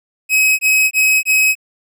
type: tone bursts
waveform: 45% pulse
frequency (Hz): 2546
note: D#7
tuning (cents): +39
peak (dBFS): -10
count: 4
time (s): 0.29-1.553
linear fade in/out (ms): 50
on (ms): 300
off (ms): 21
effects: none